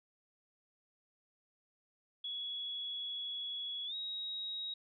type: tone with pitch glide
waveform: sine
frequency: 3367 to 3801 Hz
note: G#7 to A#7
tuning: +23 to +33 cents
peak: -38 dBFS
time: 2.24-4.74 s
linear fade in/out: 5 ms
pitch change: +210 cents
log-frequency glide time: 3.86-3.95 s
effects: none